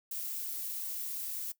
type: noise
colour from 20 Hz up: violet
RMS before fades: -38 dBFS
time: 0.11-1.52 s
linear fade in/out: 5 ms
effects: noise-tail reverb RT60 0.1 s tail -18 dB re dry